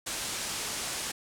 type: low-pass noise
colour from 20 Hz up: white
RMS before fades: -35 dBFS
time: 0.06-1.12 s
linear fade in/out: 10 ms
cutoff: 9600 Hz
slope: 24 dB/octave
effects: none